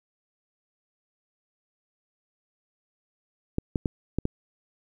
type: clicks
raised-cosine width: 3 ms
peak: -12 dBFS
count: 5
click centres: 3.584 / 3.758 / 3.858 / 4.186 / 4.254 s
effects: 9-bit